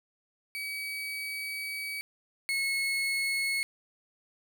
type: tone pair in turn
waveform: 35% pulse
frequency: 2277 / 2185 Hz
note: C#7 / C#7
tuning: +46 / -26 cents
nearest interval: minor second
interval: 72 cents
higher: first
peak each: -32 / -26 dBFS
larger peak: second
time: 0.55-2.01 / 2.49-3.63 s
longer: first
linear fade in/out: 0 ms
effects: none